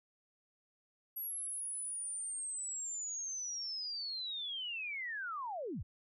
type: linear sweep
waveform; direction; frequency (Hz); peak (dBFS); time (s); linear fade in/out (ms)
sine; down; 11580 to 45.74; -38; 1.16-5.83; 10
effects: none